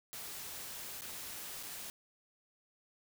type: noise with dropouts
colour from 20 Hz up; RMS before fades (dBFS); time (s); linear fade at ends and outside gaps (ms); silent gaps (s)
white; -45; 0.13-1.9; 0; 1.009-1.019 / 1.628-1.633
effects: none